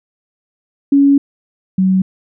sine tone pair in turn, 280 / 188.33 Hz, C#4 / F#3, +18 / +31 cents, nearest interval perfect fifth, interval 687 cents, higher first, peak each -6 / -9 dBFS, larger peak first, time 0.92-1.18 / 1.78-2.02 s, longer first, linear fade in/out 5 ms, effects none

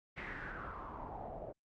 pink noise with low-pass filter sweep, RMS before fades -45 dBFS, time 0.16-1.53 s, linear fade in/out 20 ms, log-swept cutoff 2100 to 580 Hz, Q 5, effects Opus 48 kbps

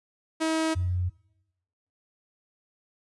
sawtooth / sine tone pair in turn, 320 / 89.8 Hz, D#4 / F2, +49 / +49 cents, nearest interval octave + minor seventh, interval 2200 cents, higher first, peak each -20 / -24 dBFS, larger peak first, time 0.4-0.75 / 0.75-1.1 s, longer neither, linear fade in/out 20 ms, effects noise-tail reverb RT60 0.9 s tail -21 dB re dry + resampled to 24000 Hz

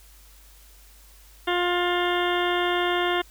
harmonic tone, 353.4 Hz, F4, 21 cents sharp, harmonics 1 / 2 / 3 / 4 / 5 / 6 / 8 / 9 / 10, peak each -25 / -28 / -30 / -31 / -32 / -33 / -34 / -35 / -35 dBFS, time 1.47-3.22 s, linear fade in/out 10 ms, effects added 50 Hz sine -50 dBFS peak until 3.3 s + white hiss -54 dBFS RMS until 3.3 s

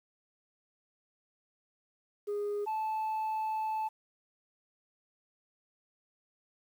sine tone pair in turn, 411.8 / 872.6 Hz, G#4 / A5, -15 / -15 cents, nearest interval octave + minor second, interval 1300 cents, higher second, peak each -29 / -28 dBFS, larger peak second, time 2.27-2.66 / 2.66-3.89 s, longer second, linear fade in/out 20 ms, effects tanh soft clip ceiling -30 dBFS + 10-bit

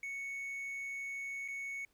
triangle tone with dropouts, 2217 Hz, C#7, in tune, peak -37 dBFS, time 0.03-1.85 s, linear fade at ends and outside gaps 2 ms, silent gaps 1.479-1.484 s, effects pink hiss -74 dBFS RMS until 1.93 s

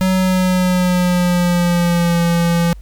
square tone with pitch glide, 186.9 to 170.4 Hz, F#3 to F3, +18 to -42 cents, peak -13 dBFS, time 0.01-2.73 s, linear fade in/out 0 ms, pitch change -160 cents, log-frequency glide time 0.13-2.22 s, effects added 50 Hz sine -31 dBFS peak until 2.81 s + pink hiss -55 dBFS RMS until 2.81 s

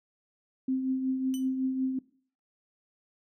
sine tone with tremolo, 261.6 Hz, C4, in tune, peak -24 dBFS, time 0.68-1.99 s, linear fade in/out 5 ms, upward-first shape triangle, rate 5.4 Hz, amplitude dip 50%
15% pulse tone with exponential decay, 3000 Hz, F#7, 23 cents sharp, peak -30 dBFS, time 1.34-1.49 s, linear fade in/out 0 ms, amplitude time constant 32 ms
effects noise-tail reverb RT60 0.5 s tail -21 dB re dry

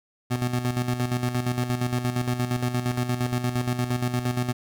25% pulse tone with tremolo, 123.47 Hz, B2, in tune, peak -18 dBFS, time 0.3-4.53 s, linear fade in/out 20 ms, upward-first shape square, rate 8.6 Hz, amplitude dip 60%, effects none

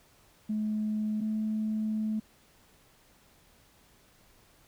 sine tone pair in turn, 214 / 216.5 Hz, A3 / A3, -48 / -28 cents, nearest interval unison, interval 20 cents, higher second, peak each -27 dBFS, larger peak neither, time 0.49-1.21 / 1.21-2.2 s, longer second, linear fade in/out 10 ms, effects tanh soft clip ceiling -23 dBFS + pink hiss -62 dBFS RMS until 4.67 s

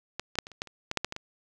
clicks, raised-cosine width 0.2 ms, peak -15 / -21 / -6 / -25 / -30 / -14 / -30 / -13 / -8 / -11 / -18 / -19 dBFS, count 12, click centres 0.196 / 0.355 / 0.387 / 0.469 / 0.517 / 0.619 / 0.673 / 0.914 / 0.973 / 1.046 / 1.124 / 1.164 s, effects none

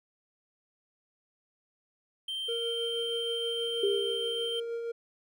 triangle tone, 3136 Hz, G7, in tune, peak -31 dBFS, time 2.28-4.6 s, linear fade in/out 5 ms
triangle tone with tremolo, 465.5 Hz, A#4, 2 cents flat, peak -29 dBFS, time 2.48-4.92 s, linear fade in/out 10 ms, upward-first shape triangle, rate 6.3 Hz, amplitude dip 35%
sine tone with exponential decay, 401.2 Hz, G4, 40 cents sharp, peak -23 dBFS, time 3.83-4.8 s, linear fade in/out 5 ms, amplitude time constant 210 ms
effects none

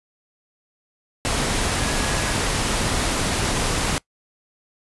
sine tone in noise, 1673 Hz, G#6, 12 cents sharp, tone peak -33 dBFS, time 1.8-2.33 s, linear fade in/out 0 ms, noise pink, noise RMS -22 dBFS, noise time 1.25-3.98 s, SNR -14 dB, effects noise-tail reverb RT60 0.1 s tail -22 dB re dry + resampled to 24000 Hz

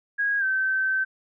sine tone with pitch glide, 1645 to 1543.7 Hz, G#6 to G6, -17 to -27 cents, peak -21 dBFS, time 0.18-1.05 s, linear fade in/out 20 ms, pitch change -110 cents, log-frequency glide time 0.39-0.44 s, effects none

